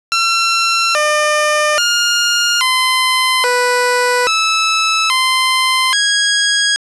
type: tone with pitch steps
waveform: 15% pulse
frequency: 1355 / 602 / 1416 / 1029 / 493.4 / 1308 / 1037 / 1649 Hz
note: E6 / D5 / F6 / C6 / B4 / E6 / C6 / G#6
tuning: +47 / +43 / +23 / -29 / -2 / -14 / -16 / -13 cents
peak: -5 dBFS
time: 0.12-6.76 s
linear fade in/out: 0 ms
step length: 830 ms
effects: resampled to 24000 Hz + 7-bit